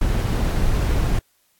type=noise; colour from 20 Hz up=brown; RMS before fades=-19 dBFS; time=0.01-1.19 s; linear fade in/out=5 ms; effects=white hiss -63 dBFS RMS until 1.59 s + AAC 64 kbps